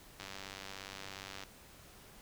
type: click train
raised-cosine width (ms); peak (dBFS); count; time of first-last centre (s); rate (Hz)
0.2; -27; 121; 0.2-1.436; 97.1
effects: pink hiss -57 dBFS RMS until 2.21 s